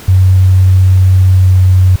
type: tone with pitch glide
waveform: sine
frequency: 93.4 to 92.65 Hz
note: F#2 to F#2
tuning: +17 to +3 cents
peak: -3 dBFS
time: 0.08-1.96 s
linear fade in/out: 5 ms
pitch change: -14 cents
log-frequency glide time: 1.23-1.59 s
effects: pink hiss -32 dBFS RMS until 2 s